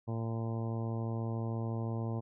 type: harmonic tone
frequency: 113.9 Hz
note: A#2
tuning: 40 cents flat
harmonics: 1 / 2 / 3 / 4 / 5 / 6 / 7 / 8 / 9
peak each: -34 / -40 / -44 / -46 / -48 / -50 / -51 / -52 / -53 dBFS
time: 0.07-2.21 s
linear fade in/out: 20 ms
effects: none